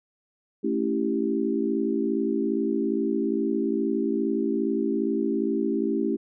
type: chord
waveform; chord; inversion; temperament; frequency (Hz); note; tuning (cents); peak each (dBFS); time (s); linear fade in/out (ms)
sine; A dominant seventh; none; equal; 220 / 277.2 / 329.6 / 392; A3 / C#4 / E4 / G4; 0 / 0 / 0 / 0; -28; 0.63-6.17; 20
effects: none